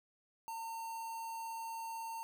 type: tone with notch filter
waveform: square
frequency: 909 Hz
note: A#5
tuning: 44 cents flat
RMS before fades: -43 dBFS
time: 0.48-2.23 s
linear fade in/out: 0 ms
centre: 3500 Hz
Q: 1.1
effects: none